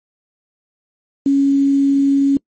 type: tone with quantisation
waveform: sine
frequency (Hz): 277.2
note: C#4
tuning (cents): 0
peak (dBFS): -10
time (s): 1.26-2.37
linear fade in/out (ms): 2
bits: 6
effects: noise-tail reverb RT60 0.1 s tail -25 dB re dry + MP3 32 kbps